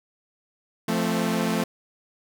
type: chord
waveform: sawtooth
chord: F major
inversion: none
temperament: equal with one note detuned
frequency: 172.81 / 220 / 261.6 Hz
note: F3 / A3 / C4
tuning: -18 / 0 / 0 cents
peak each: -23 / -21 / -26 dBFS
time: 0.88-1.64 s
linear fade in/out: 5 ms
effects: none